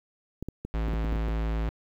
clicks, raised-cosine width 3 ms, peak -21 dBFS, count 9, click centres 0.426 / 0.486 / 0.65 / 0.883 / 0.936 / 1.046 / 1.126 / 1.158 / 1.284 s
square tone, 55 Hz, A1, in tune, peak -27 dBFS, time 0.74-1.69 s, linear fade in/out 0 ms
effects low-pass 3000 Hz 12 dB/octave + 9-bit

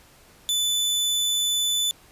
sawtooth tone, 3498 Hz, A7, 11 cents flat, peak -18 dBFS, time 0.49-1.91 s, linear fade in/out 0 ms, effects pink hiss -53 dBFS RMS until 2.11 s + resampled to 32000 Hz

